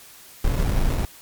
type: noise with sample-and-hold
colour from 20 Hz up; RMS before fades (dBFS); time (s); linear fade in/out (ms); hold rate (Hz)
brown; -20; 0.44-1.05; 2; 1575
effects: white hiss -46 dBFS RMS until 1.21 s + MP3 96 kbps